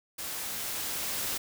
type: noise with level ramp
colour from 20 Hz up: white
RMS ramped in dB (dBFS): -37 to -32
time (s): 0.18-1.38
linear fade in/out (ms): 10
effects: none